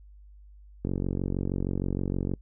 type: click train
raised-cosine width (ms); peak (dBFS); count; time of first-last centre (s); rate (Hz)
3; -16; 70; 0.85-2.337; 46.4
effects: noise-tail reverb RT60 0.1 s tail -26 dB re dry + added 50 Hz sine -48 dBFS peak until 2.41 s